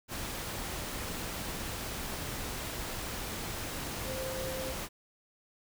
sine tone in noise, 523 Hz, C5, 1 cent flat, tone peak -37 dBFS, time 4.04-4.75 s, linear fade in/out 50 ms, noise pink, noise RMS -38 dBFS, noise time 0.08-4.89 s, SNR -2 dB, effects none

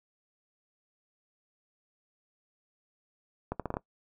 accelerating click train, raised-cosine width 1 ms, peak -18 dBFS, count 6, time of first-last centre 3.52-3.769 s, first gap 77 ms, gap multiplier 0.78, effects noise-tail reverb RT60 0.1 s tail -20 dB re dry

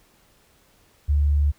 sine tone, 72.7 Hz, D2, 17 cents flat, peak -16 dBFS, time 1.08-1.52 s, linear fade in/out 20 ms, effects pink hiss -59 dBFS RMS until 1.58 s

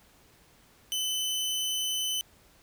sawtooth tone, 3030 Hz, F#7, 40 cents sharp, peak -25 dBFS, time 0.92-2.21 s, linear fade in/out 0 ms, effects pink hiss -60 dBFS RMS until 2.62 s

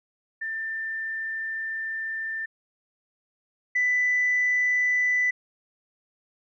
sine tone pair in turn, 1787 / 1989.7 Hz, A6 / B6, +26 / +12 cents, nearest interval major second, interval 186 cents, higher second, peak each -28 / -19 dBFS, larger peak second, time 0.41-2.46 / 3.75-5.31 s, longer first, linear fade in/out 10 ms, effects tanh soft clip ceiling -16 dBFS

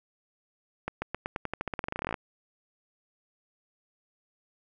accelerating click train, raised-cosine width 0.5 ms, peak -16 dBFS, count 23, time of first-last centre 0.88-2.142 s, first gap 140 ms, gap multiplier 0.9, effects none

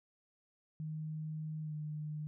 sine tone with pitch glide, 155.56 to 151.83 Hz, D#3 to D#3, 0 to -42 cents, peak -38 dBFS, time 0.8-2.27 s, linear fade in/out 0 ms, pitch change -42 cents, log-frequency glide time 1.62-1.74 s, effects none

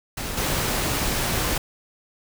pink noise with level steps, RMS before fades -30 / -24 dBFS, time 0.17-1.58 s, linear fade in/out 5 ms, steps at 0.37 s, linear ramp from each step 5 ms, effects none

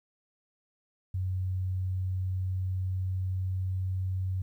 sine tone with pitch glide, 92.9 to 93.55 Hz, F#2 to F#2, +7 to +20 cents, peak -28 dBFS, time 1.14-4.42 s, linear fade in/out 5 ms, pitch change +13 cents, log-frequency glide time 1.37-4.28 s, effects 11-bit

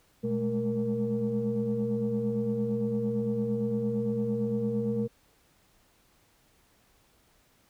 sine tone cluster, 121.9 / 207.5 / 216.3 / 468 Hz, B2 / G#3 / A3 / A#4, -22 / -1 / -29 / +7 cents, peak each -34 / -35 / -29 / -30 dBFS, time 0.23-5.08 s, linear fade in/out 20 ms, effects tanh soft clip ceiling -19 dBFS + pink hiss -65 dBFS RMS until 7.69 s

